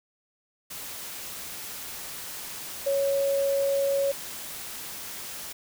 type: tone in noise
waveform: sine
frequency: 554.4 Hz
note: C#5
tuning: in tune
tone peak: -22 dBFS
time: 2.86-4.12 s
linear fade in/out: 10 ms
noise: white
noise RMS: -38 dBFS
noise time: 0.7-5.53 s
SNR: +13 dB
effects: none